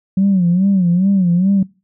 sine tone with vibrato, 185 Hz, F#3, in tune, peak -9 dBFS, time 0.17-1.63 s, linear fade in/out 5 ms, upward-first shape sine, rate 2.4 Hz, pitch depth 130 cents each way, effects noise-tail reverb RT60 0.3 s tail -23 dB re dry + tanh soft clip ceiling -6 dBFS

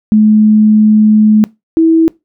sine tone pair in turn, 214.2 / 325.5 Hz, A3 / E4, -46 / -22 cents, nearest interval perfect fifth, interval 724 cents, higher second, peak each -3 / -4 dBFS, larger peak first, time 0.12-1.44 / 1.77-2.08 s, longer first, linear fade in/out 0 ms, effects noise-tail reverb RT60 0.2 s tail -22 dB re dry

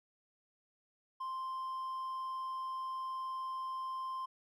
triangle tone with hard clipping, 1046.5 Hz, C6, in tune, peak -38 dBFS, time 1.2-4.26 s, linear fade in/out 10 ms, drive 5 dB, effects none

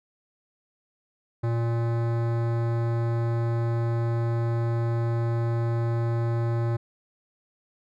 sine tone with hard clipping, 116.54 Hz, A#2, in tune, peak -25 dBFS, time 1.43-6.77 s, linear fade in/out 10 ms, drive 18 dB, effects none

